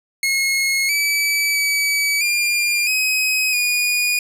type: tone with pitch steps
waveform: sawtooth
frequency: 2167 / 2300 / 2285 / 2402 / 2530 / 2451 Hz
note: C#7 / D7 / D7 / D7 / D#7 / D#7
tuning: -40 / -37 / -48 / +38 / +28 / -27 cents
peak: -13 dBFS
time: 0.23-4.19 s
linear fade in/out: 2 ms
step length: 660 ms
effects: resampled to 32000 Hz + 9-bit